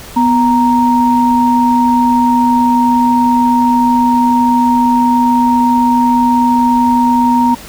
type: tone pair together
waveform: sine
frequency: 246.9 / 932.2 Hz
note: B3 / A#5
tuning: 0 / 0 cents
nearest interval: octave + major seventh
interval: 2300 cents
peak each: -10 dBFS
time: 0.16-7.55 s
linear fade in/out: 10 ms
effects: pink hiss -32 dBFS RMS until 7.68 s